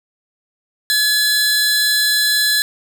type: tone pair together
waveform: sawtooth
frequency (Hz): 1702 / 4061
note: G#6 / B7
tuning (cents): +42 / +48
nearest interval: octave + minor third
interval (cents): 1506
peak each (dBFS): -13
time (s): 0.9-2.62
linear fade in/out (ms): 0
effects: none